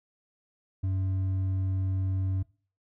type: tone with hard clipping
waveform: sine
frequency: 94.8 Hz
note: F#2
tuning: 43 cents sharp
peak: -27 dBFS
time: 0.83-2.43 s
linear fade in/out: 10 ms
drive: 4 dB
effects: noise-tail reverb RT60 0.4 s tail -22 dB re dry